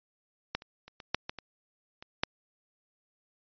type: clicks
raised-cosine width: 0.2 ms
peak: -12 / -30 / -30 / -27 / -8 / -17 / -23 / -27 / -8 dBFS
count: 9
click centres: 0.55 / 0.621 / 0.88 / 1.002 / 1.146 / 1.295 / 1.387 / 2.025 / 2.235 s
effects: resampled to 11025 Hz